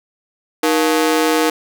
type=ring-modulated tone; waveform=sawtooth; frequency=394.4 Hz; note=G4; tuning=11 cents sharp; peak=-6 dBFS; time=0.63-1.5 s; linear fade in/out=5 ms; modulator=82.2 Hz; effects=none